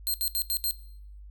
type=tone bursts at uneven times; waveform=5% pulse; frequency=4186 Hz; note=C8; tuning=in tune; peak=-19 dBFS; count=5; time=0.07-0.14 / 0.21-0.28 / 0.35-0.42 / 0.5-0.57 / 0.64-0.71 s; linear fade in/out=0 ms; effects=noise-tail reverb RT60 0.7 s tail -19 dB re dry + added 50 Hz sine -43 dBFS peak until 1.3 s